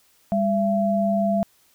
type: tone pair together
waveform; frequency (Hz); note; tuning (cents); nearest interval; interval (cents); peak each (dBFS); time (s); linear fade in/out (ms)
sine; 200.5 / 674.4; G3 / E5; +39 / +39; octave + major sixth; 2100; -21; 0.32-1.43; 0
effects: white hiss -60 dBFS RMS until 1.74 s